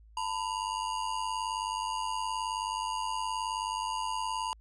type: ring-modulated tone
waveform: square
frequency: 947 Hz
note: A#5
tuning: 27 cents sharp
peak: -29 dBFS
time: 0.17-4.53 s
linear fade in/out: 0 ms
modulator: 49.5 Hz
effects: added 54 Hz sine -53 dBFS peak until 4.6 s + resampled to 24000 Hz